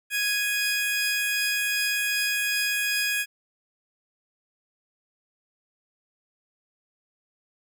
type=tone pair together; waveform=sawtooth; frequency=1660.2 / 2489 Hz; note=G#6 / D#7; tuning=-1 / 0 cents; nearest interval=perfect fifth; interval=701 cents; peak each=-23 dBFS; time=0.1-3.26 s; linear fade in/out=50 ms; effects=none